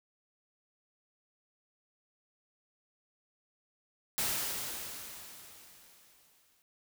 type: noise with exponential decay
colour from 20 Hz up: white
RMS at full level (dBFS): -31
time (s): 4.18-6.62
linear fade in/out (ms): 0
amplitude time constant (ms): 530
effects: none